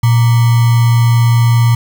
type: tone with sample-and-hold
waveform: sine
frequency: 117.5 Hz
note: A#2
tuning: 14 cents sharp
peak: -6 dBFS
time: 0.03-1.75 s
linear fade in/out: 5 ms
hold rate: 1050 Hz
effects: none